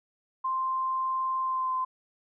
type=tone with pitch glide; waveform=sine; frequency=1046.5 to 1033.3 Hz; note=C6 to C6; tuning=0 to -22 cents; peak=-26 dBFS; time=0.44-1.85 s; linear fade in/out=10 ms; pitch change=-22 cents; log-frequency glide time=1.42-1.74 s; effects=none